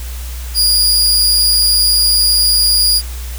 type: tone with amplitude modulation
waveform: sawtooth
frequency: 4855 Hz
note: D#8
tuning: 43 cents flat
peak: -4 dBFS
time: 0.54-3.02 s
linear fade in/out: 50 ms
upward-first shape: sine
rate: 212 Hz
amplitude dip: 50%
effects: added 61 Hz sine -22 dBFS peak until 3.38 s + white hiss -33 dBFS RMS until 3.38 s